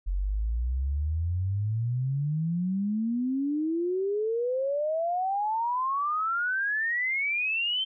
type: exponential sweep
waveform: sine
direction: up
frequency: 44 to 3136 Hz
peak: -25 dBFS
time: 0.06-7.85 s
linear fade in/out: 20 ms
effects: none